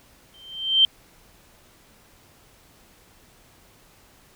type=tone with exponential growth; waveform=sine; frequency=3130 Hz; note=G7; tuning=3 cents flat; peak=-10 dBFS; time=0.34-0.85 s; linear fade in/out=1 ms; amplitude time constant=110 ms; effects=pink hiss -55 dBFS RMS until 4.35 s